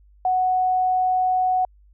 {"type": "tone", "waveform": "sine", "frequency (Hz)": 740, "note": "F#5", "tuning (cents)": 0, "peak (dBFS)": -17, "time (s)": [0.25, 1.65], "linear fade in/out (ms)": 2, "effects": ["added 50 Hz sine -50 dBFS peak until 1.93 s"]}